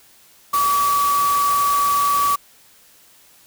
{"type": "tone in noise", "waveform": "sine", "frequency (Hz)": 1143, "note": "D6", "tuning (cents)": -47, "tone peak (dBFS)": -15, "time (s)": [0.53, 2.36], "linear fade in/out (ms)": 10, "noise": "white", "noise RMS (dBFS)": -27, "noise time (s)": [0.53, 2.36], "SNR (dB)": 9, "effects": ["white hiss -51 dBFS RMS until 3.46 s"]}